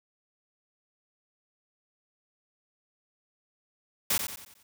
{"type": "noise with echo", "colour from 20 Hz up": "white", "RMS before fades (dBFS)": -26, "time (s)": [4.1, 4.18], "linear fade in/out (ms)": 5, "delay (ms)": 90, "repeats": 5, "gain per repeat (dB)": -7, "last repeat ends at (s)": 4.63, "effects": []}